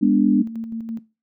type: chord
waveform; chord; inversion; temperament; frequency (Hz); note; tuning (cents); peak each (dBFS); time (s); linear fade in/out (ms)
sine; G# diminished; none; equal with one note detuned; 204.4 / 246.9 / 293.7; G#3 / B3 / D4; -27 / 0 / 0; -18 / -18 / -17; 0.01-0.43; 20
type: tone with tremolo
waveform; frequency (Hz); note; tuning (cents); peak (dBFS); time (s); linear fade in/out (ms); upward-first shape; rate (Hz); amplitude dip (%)
sine; 226.6; A#3; -49; -24; 0.39-0.99; 5; square; 6; 40
effects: noise-tail reverb RT60 0.3 s tail -19 dB re dry